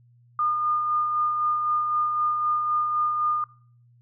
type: tone with tremolo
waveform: sine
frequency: 1216 Hz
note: D#6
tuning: 40 cents flat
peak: -20 dBFS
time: 0.39-3.44 s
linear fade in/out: 2 ms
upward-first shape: sine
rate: 3.9 Hz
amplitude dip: 35%
effects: noise-tail reverb RT60 0.5 s tail -21 dB re dry + added 120 Hz sine -54 dBFS peak until 4.01 s